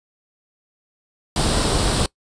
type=noise with comb filter; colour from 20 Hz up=pink; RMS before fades=-19 dBFS; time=1.36-2.06 s; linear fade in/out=2 ms; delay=0.23 ms; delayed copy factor=+0.5; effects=noise-tail reverb RT60 0.1 s tail -22 dB re dry + resampled to 22050 Hz